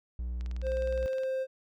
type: tone with pitch glide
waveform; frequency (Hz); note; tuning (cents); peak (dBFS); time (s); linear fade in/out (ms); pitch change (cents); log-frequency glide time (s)
triangle; 60.4 to 61.17; B1 to B1; -38 to -16; -30; 0.19-1.06; 0; +22; 0.59-0.86
type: click train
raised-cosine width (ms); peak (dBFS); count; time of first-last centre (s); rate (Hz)
0.2; -32; 17; 0.41-1.235; 19.4
type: tone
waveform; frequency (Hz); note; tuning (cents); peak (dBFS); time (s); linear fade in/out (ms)
triangle; 525; C5; +6; -27; 0.62-1.47; 50
effects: none